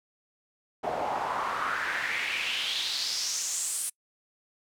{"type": "noise with band-pass filter sweep", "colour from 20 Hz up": "pink", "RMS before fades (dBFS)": -31, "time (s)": [0.83, 3.9], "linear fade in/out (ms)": 10, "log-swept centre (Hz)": [630, 9800], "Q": 3.7, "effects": ["noise-tail reverb RT60 0.1 s tail -26 dB re dry"]}